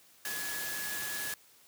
sine tone in noise, 1691 Hz, G#6, 31 cents sharp, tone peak -39 dBFS, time 0.25-1.34 s, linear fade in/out 2 ms, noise white, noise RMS -38 dBFS, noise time 0.25-1.34 s, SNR -4 dB, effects white hiss -61 dBFS RMS until 1.67 s + high-pass 80 Hz 12 dB/octave

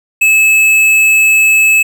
sine tone with tanh clipping, 2600 Hz, E7, 24 cents flat, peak -7 dBFS, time 0.21-1.83 s, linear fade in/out 10 ms, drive 13 dB, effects none

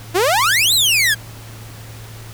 sawtooth exponential two-way sweep, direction up then down, 329.6 to 4199 to 1582 Hz, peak -9 dBFS, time 0.14-1.15 s, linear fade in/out 20 ms, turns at 0.74 s, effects added 111 Hz sine -34 dBFS peak until 2.33 s + pink hiss -39 dBFS RMS until 2.33 s

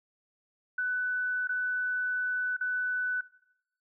sine tone with dropouts, 1495 Hz, F#6, 17 cents sharp, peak -27 dBFS, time 0.78-3.21 s, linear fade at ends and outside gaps 5 ms, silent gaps 1.474-1.491 / 2.567-2.609 s, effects noise-tail reverb RT60 0.8 s tail -19 dB re dry

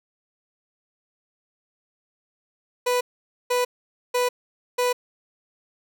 30% pulse tone bursts, 493.9 Hz, B4, in tune, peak -17 dBFS, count 4, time 2.86-4.93 s, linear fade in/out 10 ms, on 150 ms, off 490 ms, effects none

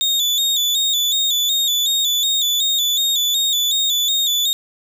35% pulse tone with vibrato, 3592 Hz, A7, 35 cents sharp, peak -14 dBFS, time 0.01-4.53 s, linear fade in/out 0 ms, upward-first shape square, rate 2.7 Hz, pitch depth 57 cents each way, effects none

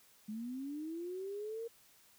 sine linear sweep, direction up, 207.7 to 466.6 Hz, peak -39 dBFS, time 0.28-1.68 s, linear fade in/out 10 ms, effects white hiss -65 dBFS RMS until 2.18 s

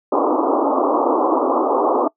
pink band-pass noise, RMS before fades -17 dBFS, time 0.12-2.08 s, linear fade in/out 5 ms, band 260 to 1200 Hz, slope 96 dB/octave, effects noise-tail reverb RT60 0.1 s tail -23 dB re dry

